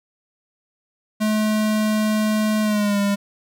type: tone with pitch glide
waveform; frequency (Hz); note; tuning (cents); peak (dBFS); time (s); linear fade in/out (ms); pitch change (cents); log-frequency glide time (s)
square; 214.7 to 201.5; A3 to G3; -42 to +48; -18; 1.2-3.16; 20; -110; 2.62-2.99
effects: none